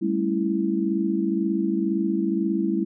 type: chord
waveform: sine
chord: A dominant seventh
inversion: third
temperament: just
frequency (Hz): 198 / 220 / 275 / 330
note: G3 / A3 / C#4 / E4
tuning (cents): +18 / 0 / -14 / +2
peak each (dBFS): -25 / -29 / -30 / -24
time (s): 0.01-2.85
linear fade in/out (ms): 20
effects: none